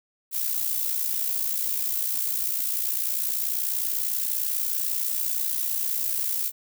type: noise with amplitude modulation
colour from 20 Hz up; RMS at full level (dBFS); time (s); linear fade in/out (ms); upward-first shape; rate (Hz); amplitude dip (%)
violet; -24; 0.31-6.52; 50; sine; 60.2; 60
effects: none